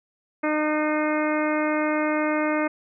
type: harmonic tone with a mistuned harmonic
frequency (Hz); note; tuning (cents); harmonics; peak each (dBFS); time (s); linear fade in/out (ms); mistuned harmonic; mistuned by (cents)
304.7; D#4; -36; 1 / 2 / 3 / 4 / 5 / 6 / 7 / 8; -24 / -26 / -32 / -31 / -33 / -36 / -32 / -38; 0.43-2.68; 10; 8; +34
effects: none